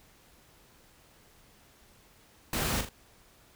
pink noise with echo, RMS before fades -31 dBFS, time 2.53-2.81 s, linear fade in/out 2 ms, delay 40 ms, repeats 2, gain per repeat -7 dB, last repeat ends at 2.89 s, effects pink hiss -60 dBFS RMS until 3.55 s

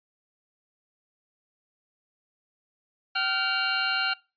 15% pulse tone pair together, 768 / 1397.2 Hz, G5 / F6, -36 / 0 cents, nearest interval minor seventh, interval 1036 cents, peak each -23 / -18 dBFS, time 3.15-4.14 s, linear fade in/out 10 ms, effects noise-tail reverb RT60 0.3 s tail -23 dB re dry + resampled to 11025 Hz

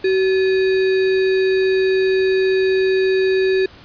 sine tone with sample-and-hold, 378.8 Hz, F#4, 41 cents sharp, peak -13 dBFS, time 0.04-3.66 s, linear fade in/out 5 ms, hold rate 2100 Hz, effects pink hiss -43 dBFS RMS until 3.84 s + resampled to 11025 Hz

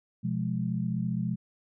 sine chord, F diminished, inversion second, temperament just, 125.72 / 174.61 / 209.5 Hz, Cb3 / F3 / Ab3, +31 / 0 / +15 cents, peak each -32 / -31 / -32 dBFS, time 0.23-1.36 s, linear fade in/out 20 ms, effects none

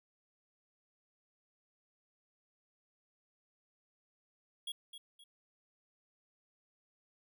square tone with echo, 3322 Hz, G#7, in tune, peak -39 dBFS, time 4.67-4.72 s, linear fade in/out 5 ms, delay 260 ms, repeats 2, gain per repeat -9 dB, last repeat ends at 5.24 s, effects none

